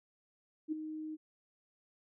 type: tone with ADSR envelope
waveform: sine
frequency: 311.1 Hz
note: D#4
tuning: in tune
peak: -30 dBFS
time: 0.68-1.17 s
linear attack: 42 ms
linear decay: 11 ms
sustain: -9 dB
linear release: 31 ms
effects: none